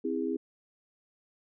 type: chord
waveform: sine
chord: C augmented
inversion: none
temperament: just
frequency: 261.6 / 327 / 408.8 Hz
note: C4 / E4 / G#4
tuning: 0 / -14 / -27 cents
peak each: -33 dBFS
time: 0.04-0.37 s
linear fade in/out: 10 ms
effects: none